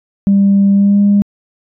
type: tone with pitch glide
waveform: sine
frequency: 198.4 to 202.7 Hz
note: G3 to G#3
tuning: +21 to -42 cents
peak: -5 dBFS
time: 0.27-1.22 s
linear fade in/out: 0 ms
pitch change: +37 cents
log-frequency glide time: 0.72-1 s
effects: tanh soft clip ceiling -3 dBFS